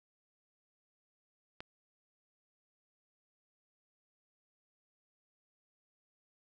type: click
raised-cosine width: 0.3 ms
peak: -27 dBFS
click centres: 1.605 s
effects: none